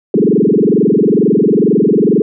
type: tone with frequency modulation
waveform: sine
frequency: 313.9 Hz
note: D#4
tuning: 15 cents sharp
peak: -7 dBFS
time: 0.14-2.22 s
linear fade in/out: 2 ms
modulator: 22.2 Hz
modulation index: 6.1
effects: none